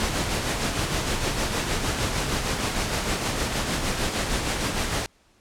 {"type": "noise with tremolo", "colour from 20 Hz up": "pink", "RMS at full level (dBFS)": -24, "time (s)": [0, 5.06], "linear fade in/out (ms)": 0, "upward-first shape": "sine", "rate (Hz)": 6.5, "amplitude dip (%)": 40, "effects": ["pink hiss -61 dBFS RMS until 5.4 s", "low-pass 9000 Hz 12 dB/octave"]}